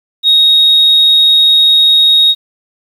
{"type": "tone", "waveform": "sine", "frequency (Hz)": 3755, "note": "A#7", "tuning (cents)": 12, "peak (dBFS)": -3, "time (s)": [0.23, 2.35], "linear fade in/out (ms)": 50, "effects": ["tanh soft clip ceiling -1 dBFS", "7-bit"]}